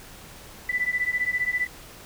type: beating tone pair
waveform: sine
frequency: 1979 / 1994 Hz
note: B6 / B6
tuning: +3 / +16 cents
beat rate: 15 Hz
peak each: -26 dBFS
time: 0.69-1.67 s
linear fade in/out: 5 ms
effects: pink hiss -45 dBFS RMS until 2.05 s